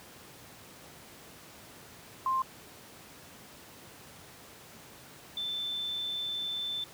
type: tone pair in turn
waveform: sine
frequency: 1051 / 3535 Hz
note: C6 / A7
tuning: +7 / +7 cents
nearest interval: octave + major sixth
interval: 2100 cents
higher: second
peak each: -26 / -32 dBFS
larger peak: first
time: 2.26-2.42 / 5.37-6.84 s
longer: second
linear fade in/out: 2 ms
effects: pink hiss -51 dBFS RMS until 6.93 s + high-pass 100 Hz 12 dB/octave